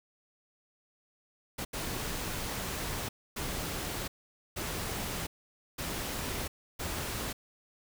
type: noise bursts at uneven times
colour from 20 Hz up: pink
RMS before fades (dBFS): -36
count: 6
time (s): 1.58-1.65 / 1.73-3.09 / 3.36-4.08 / 4.56-5.27 / 5.78-6.48 / 6.79-7.33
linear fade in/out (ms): 10
effects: none